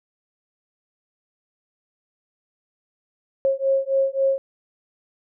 sine beating tone pair, 539 / 542.7 Hz, C#5 / C#5, -49 / -37 cents, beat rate 3.7 Hz, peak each -21 dBFS, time 3.45-4.38 s, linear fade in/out 0 ms, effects none

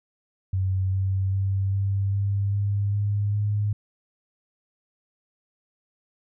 sine tone with pitch steps, 94.6 / 95.87 / 97.15 / 98.45 / 99.76 / 101.1 / 102.45 / 103.82 Hz, F#2 / G2 / G2 / G2 / G2 / G#2 / G#2 / G#2, +39 / -38 / -15 / +8 / +31 / -46 / -23 / 0 cents, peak -21 dBFS, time 0.53-3.73 s, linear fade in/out 5 ms, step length 400 ms, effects none

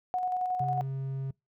sine tone with tremolo, 733 Hz, F#5, 16 cents flat, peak -26 dBFS, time 0.14-0.81 s, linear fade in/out 0 ms, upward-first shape square, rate 11 Hz, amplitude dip 30%
triangle tone, 134.8 Hz, C#3, 48 cents flat, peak -29 dBFS, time 0.6-1.31 s, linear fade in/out 5 ms
effects noise-tail reverb RT60 0.2 s tail -25 dB re dry

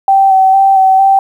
sine tone with vibrato, 771 Hz, G5, 29 cents flat, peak -4 dBFS, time 0.08-1.19 s, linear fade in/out 2 ms, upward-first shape square, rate 2.2 Hz, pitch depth 18 cents each way, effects 7-bit

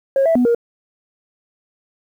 sine tone with pitch steps, 543 / 657 / 246.6 / 470.1 Hz, C#5 / E5 / B3 / A#4, -36 / -6 / -2 / +15 cents, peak -10 dBFS, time 0.16-0.548 s, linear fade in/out 2 ms, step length 97 ms, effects tanh soft clip ceiling -9 dBFS + 8-bit

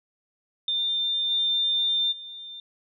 sine tone with level steps, 3598 Hz, A7, 38 cents sharp, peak -23 / -21 / -37 dBFS, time 0.68-2.6 s, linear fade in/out 2 ms, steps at 1.3 / 2.11 s, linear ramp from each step 20 ms, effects none

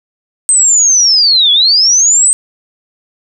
sine linear two-way sweep, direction down then up, 8340 to 3322 to 8340 Hz, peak -5 dBFS, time 0.49-2.33 s, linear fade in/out 0 ms, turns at 1.52 s, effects none

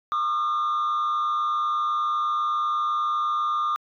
sine tone with frequency modulation, 1209 Hz, D6, 50 cents sharp, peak -19 dBFS, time 0.12-3.76 s, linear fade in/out 0 ms, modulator 108 Hz, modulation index 0.54, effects tanh soft clip ceiling -21 dBFS

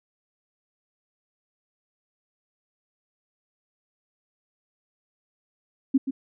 sine tone with echo, 268.3 Hz, C4, 44 cents sharp, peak -15 dBFS, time 5.94-5.98 s, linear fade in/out 10 ms, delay 130 ms, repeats 1, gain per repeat -9 dB, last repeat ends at 6.11 s, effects none

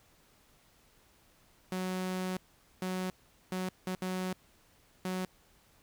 sawtooth tone bursts at uneven times, 185 Hz, F#3, in tune, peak -29 dBFS, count 6, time 1.72-2.37 / 2.82-3.1 / 3.52-3.69 / 3.87-3.95 / 4.02-4.33 / 5.05-5.25 s, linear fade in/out 2 ms, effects pink hiss -65 dBFS RMS until 5.82 s

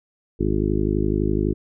harmonic tone, 51.91 Hz, G#1, in tune, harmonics 1 / 2 / 3 / 4 / 5 / 6 / 7 / 8, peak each -25 / -27 / -28 / -27 / -30 / -26 / -25 / -30 dBFS, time 0.39-1.54 s, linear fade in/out 20 ms, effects none

